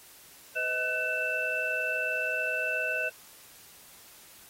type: tone cluster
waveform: sine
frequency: 504 / 631 / 1507 / 2657 Hz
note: B4 / D#5 / F#6 / E7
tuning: +35 / +24 / +31 / +13 cents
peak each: -38 / -35 / -31 / -31 dBFS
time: 0.55-3.1 s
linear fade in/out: 20 ms
effects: white hiss -53 dBFS RMS until 4.49 s + AAC 48 kbps